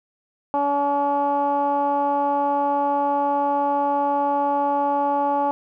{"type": "tone with low-pass filter", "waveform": "15% pulse", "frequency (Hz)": 284.7, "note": "C#4", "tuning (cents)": 46, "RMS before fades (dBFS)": -21, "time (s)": [0.54, 5.51], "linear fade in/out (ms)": 0, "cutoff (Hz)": 900, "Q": 3.6, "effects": []}